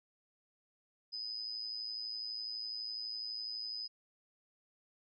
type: tone with amplitude modulation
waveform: sine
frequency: 5010 Hz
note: D#8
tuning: 11 cents sharp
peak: -36 dBFS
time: 1.12-3.88 s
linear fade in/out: 20 ms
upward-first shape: sine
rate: 112 Hz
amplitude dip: 60%
effects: none